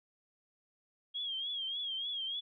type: tone with vibrato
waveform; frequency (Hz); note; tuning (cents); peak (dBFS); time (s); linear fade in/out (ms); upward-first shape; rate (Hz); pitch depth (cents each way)
sine; 3261; G#7; -32; -35; 1.14-2.41; 20; triangle; 3.4; 100
effects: none